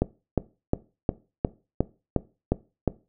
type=click train; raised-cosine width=2 ms; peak=-7 dBFS; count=9; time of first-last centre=0.02-2.877 s; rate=2.8 Hz; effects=noise-tail reverb RT60 0.3 s tail -19 dB re dry